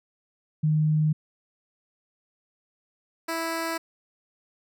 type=tone pair in turn; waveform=sine / 10% pulse; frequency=154 / 329 Hz; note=D#3 / E4; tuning=-17 / -3 cents; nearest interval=octave + minor second; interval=1314 cents; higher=second; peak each=-19 dBFS; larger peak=neither; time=0.63-1.13 / 3.28-3.78 s; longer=neither; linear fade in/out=10 ms; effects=none